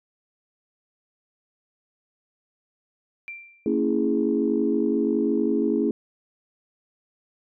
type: tone with exponential decay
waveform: sine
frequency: 2359 Hz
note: D7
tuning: 7 cents sharp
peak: -31 dBFS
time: 3.28-3.79 s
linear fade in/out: 0 ms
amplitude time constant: 110 ms
type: chord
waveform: sine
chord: A# half-diminished seventh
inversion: none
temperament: equal with one note detuned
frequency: 228.2 / 277.2 / 329.6 / 415.3 Hz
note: A#3 / C#4 / E4 / G#4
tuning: -37 / 0 / 0 / 0 cents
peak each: -25 dBFS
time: 3.66-5.91 s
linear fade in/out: 2 ms
effects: tanh soft clip ceiling -9 dBFS